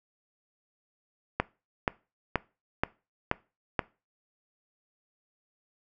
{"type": "click train", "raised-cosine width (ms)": 0.5, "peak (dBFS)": -9, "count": 6, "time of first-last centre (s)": [1.4, 3.792], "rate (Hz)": 2.09, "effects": ["noise-tail reverb RT60 0.3 s tail -21 dB re dry"]}